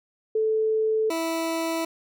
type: tone pair in turn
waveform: sine / 20% pulse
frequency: 437.9 / 328.1 Hz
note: A4 / E4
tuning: -8 / -8 cents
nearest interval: perfect fourth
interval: 500 cents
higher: first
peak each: -20 dBFS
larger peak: neither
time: 0.35-1.1 / 1.1-1.85 s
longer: neither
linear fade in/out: 5 ms
effects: none